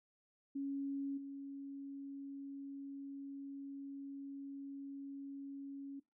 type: tone with level steps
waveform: sine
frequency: 277.2 Hz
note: C#4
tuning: in tune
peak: -37 / -44 dBFS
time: 0.55-6 s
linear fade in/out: 10 ms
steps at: 1.17 s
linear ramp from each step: 10 ms
effects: noise-tail reverb RT60 0.2 s tail -18 dB re dry